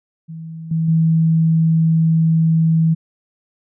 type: tone with level steps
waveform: sine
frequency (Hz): 162.1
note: E3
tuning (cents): -29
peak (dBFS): -28 / -15 / -11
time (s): 0.28-2.95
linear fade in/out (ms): 20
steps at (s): 0.71 / 0.88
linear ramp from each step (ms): 5
effects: none